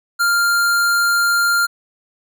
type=tone; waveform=square; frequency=1396.9 Hz; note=F6; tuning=in tune; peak=-14 dBFS; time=0.19-1.67 s; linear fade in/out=20 ms; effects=none